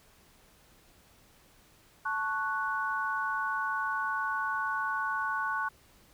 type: chord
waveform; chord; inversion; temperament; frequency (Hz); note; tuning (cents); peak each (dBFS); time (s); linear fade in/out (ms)
sine; F# minor; first; equal; 880 / 1108.7 / 1480; A5 / C#6 / F#6; 0 / 0 / 0; -36 / -33 / -32; 2.05-5.69; 10
effects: pink hiss -61 dBFS RMS until 6.13 s